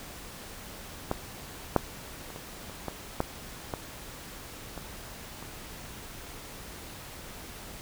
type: clicks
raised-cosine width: 1 ms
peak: -13 / -6 / -29 / -26 / -29 / -18 / -11 / -17 / -24 / -27 dBFS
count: 10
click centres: 1.114 / 1.763 / 2.303 / 2.361 / 2.697 / 2.883 / 3.204 / 3.738 / 4.777 / 5.426 s
effects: pink hiss -44 dBFS RMS until 7.81 s